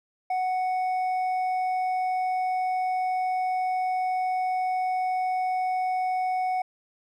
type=tone with hard clipping; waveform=sine; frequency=741 Hz; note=F#5; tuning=2 cents sharp; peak=-25 dBFS; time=0.3-6.62 s; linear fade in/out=5 ms; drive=4 dB; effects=none